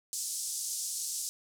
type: band-pass noise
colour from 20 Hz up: white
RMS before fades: -36 dBFS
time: 0.13-1.29 s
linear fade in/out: 0 ms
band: 5300 to 9600 Hz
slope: 24 dB/octave
effects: none